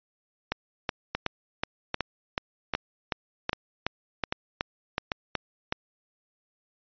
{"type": "two click trains", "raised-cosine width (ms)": 0.3, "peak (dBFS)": [-11, -10], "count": [6, 15], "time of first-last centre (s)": [[1.15, 5.118], [0.52, 5.724]], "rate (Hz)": [1.26, 2.69], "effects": ["resampled to 11025 Hz"]}